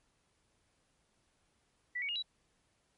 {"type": "tone with pitch steps", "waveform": "sine", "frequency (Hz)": [1965, 2240, 2850, 3914], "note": ["B6", "C#7", "F7", "B7"], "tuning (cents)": [-9, 18, 34, -16], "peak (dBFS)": -34, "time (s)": [1.95, 2.226], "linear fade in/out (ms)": 10, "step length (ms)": 69, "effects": ["pink hiss -75 dBFS RMS until 2.97 s", "MP3 48 kbps"]}